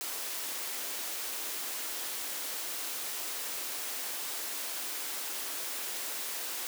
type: high-pass noise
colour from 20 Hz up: white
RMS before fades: -37 dBFS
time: 0.01-6.67 s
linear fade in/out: 0 ms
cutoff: 270 Hz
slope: 24 dB/octave
effects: none